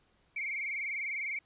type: tone with vibrato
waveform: sine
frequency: 2218 Hz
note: C#7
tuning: in tune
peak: -33 dBFS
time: 0.36-1.39 s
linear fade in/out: 5 ms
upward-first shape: sine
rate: 20 Hz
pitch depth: 93 cents each way
effects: pink hiss -70 dBFS RMS until 1.45 s + resampled to 8000 Hz